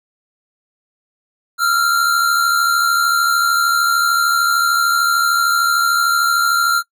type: tone pair together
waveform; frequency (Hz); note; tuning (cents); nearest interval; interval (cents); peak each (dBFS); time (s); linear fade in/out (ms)
square; 1315.7 / 1389; E6 / F6; -4 / -10; minor second; 94; -21 / -14; 1.58-6.83; 50
effects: noise-tail reverb RT60 0.1 s tail -21 dB re dry